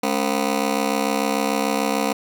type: ring-modulated tone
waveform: 15% pulse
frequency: 246.9 Hz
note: B3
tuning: in tune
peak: -10 dBFS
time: 0.03-2.13 s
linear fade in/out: 5 ms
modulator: 33.4 Hz
effects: none